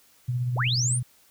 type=tone with tremolo; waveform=sine; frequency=123.5 Hz; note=B2; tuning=in tune; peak=-22 dBFS; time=0.28-1.03 s; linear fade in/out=10 ms; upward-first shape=triangle; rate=16 Hz; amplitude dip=40%
type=linear sweep; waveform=sine; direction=up; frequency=158.9 to 9760 Hz; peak=-24 dBFS; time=0.55-1 s; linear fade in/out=50 ms
effects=white hiss -59 dBFS RMS until 1.3 s